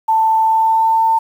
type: tone with pitch glide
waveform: sine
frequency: 887 to 898.3 Hz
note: A5 to A5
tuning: +14 to +36 cents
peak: -10 dBFS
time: 0.08-1.19 s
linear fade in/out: 10 ms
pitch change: +22 cents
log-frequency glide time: 0.42-1.04 s
effects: 7-bit